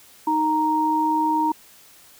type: tone pair together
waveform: sine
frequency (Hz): 311.1 / 932.3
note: D#4 / A#5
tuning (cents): 0 / 0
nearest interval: octave + perfect fifth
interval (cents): 1900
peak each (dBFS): -23 / -19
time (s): 0.27-1.52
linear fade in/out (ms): 5
effects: white hiss -50 dBFS RMS until 2.19 s